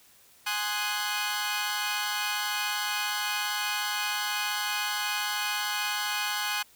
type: chord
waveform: 15% pulse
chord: Ab dominant seventh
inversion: none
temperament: equal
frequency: 830.6 / 1046.5 / 1244.5 / 1480 Hz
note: Ab5 / C6 / Eb6 / Gb6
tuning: 0 / 0 / 0 / 0 cents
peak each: -26 / -28 / -31 / -26 dBFS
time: 0.46-6.63 s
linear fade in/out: 10 ms
effects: white hiss -58 dBFS RMS until 6.75 s